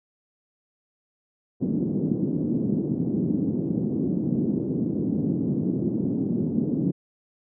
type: band-pass noise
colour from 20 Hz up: pink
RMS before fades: -25 dBFS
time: 1.6-6.92 s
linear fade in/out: 20 ms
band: 160 to 320 Hz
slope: 24 dB/octave
effects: none